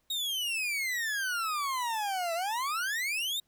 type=exponential two-way sweep; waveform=40% pulse; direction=down then up; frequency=3791 to 654 to 3791 Hz; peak=-29 dBFS; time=0.1-3.4 s; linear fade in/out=5 ms; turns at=2.34 s; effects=pink hiss -74 dBFS RMS until 3.47 s